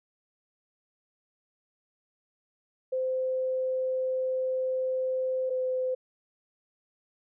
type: tone pair in turn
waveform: sine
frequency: 517 / 512.5 Hz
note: C5 / C5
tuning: -21 / -36 cents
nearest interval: unison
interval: 15 cents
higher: first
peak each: -26 dBFS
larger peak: neither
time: 2.92-5.5 / 5.5-5.95 s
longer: first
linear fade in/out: 10 ms
effects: none